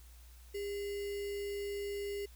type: tone with sample-and-hold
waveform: sine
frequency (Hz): 404.2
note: G#4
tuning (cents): -47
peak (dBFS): -36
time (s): 0.54-2.26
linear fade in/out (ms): 10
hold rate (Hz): 2450
effects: added 60 Hz sine -53 dBFS peak until 2.35 s + white hiss -63 dBFS RMS until 2.35 s